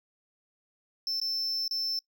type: tone with dropouts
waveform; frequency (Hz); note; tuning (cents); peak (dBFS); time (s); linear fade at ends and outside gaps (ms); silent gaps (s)
triangle; 5320; E8; +15; -27; 1.07-1.99; 1; 1.2-1.215 / 1.679-1.71
effects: noise-tail reverb RT60 0.1 s tail -23 dB re dry